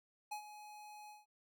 square tone with ADSR envelope, 841 Hz, G#5, 22 cents sharp, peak -40 dBFS, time 0.31-1.26 s, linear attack 11 ms, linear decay 92 ms, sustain -12 dB, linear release 170 ms, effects none

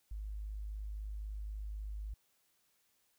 sine tone, 51.91 Hz, G#1, in tune, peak -39 dBFS, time 0.11-2.14 s, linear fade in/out 5 ms, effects white hiss -75 dBFS RMS until 3.18 s

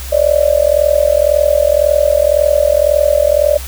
sine tone with amplitude modulation, 590 Hz, D5, 8 cents sharp, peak -4 dBFS, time 0.12-3.58 s, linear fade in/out 10 ms, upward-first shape sine, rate 41.9 Hz, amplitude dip 95%, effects added 65 Hz sine -24 dBFS peak until 3.67 s + white hiss -30 dBFS RMS until 3.67 s

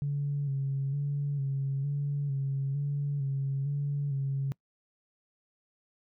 sine tone with vibrato, 140 Hz, C#3, 18 cents sharp, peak -27 dBFS, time 0.02-4.52 s, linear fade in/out 0 ms, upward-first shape square, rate 1.1 Hz, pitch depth 37 cents each way, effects noise-tail reverb RT60 0.1 s tail -25 dB re dry + tanh soft clip ceiling -23 dBFS

